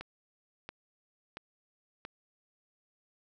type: click train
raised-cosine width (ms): 0.3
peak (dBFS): -25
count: 4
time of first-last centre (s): 0.01-2.051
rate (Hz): 1.47
effects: none